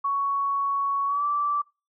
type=tone with pitch glide; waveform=sine; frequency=1115 to 1164.4 Hz; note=C#6 to D6; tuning=+10 to -15 cents; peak=-22 dBFS; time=0.04-1.62 s; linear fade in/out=10 ms; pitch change=+75 cents; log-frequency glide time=1.07-1.24 s; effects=noise-tail reverb RT60 0.3 s tail -25 dB re dry